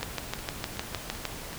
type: two click trains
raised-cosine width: 0.2 ms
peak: -12 / -23 dBFS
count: 9 / 5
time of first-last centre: 0.03-1.253 / 0.01-1.531 s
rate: 6.54 / 2.63 Hz
effects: pink hiss -40 dBFS RMS until 1.58 s